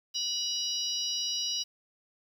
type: harmonic tone with a mistuned harmonic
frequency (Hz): 978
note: B5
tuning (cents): -17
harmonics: 3 / 4 / 5 / 6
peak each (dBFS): -35 / -35 / -35 / -35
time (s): 0.14-1.64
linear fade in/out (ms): 20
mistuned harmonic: 6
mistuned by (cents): -64
effects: 9-bit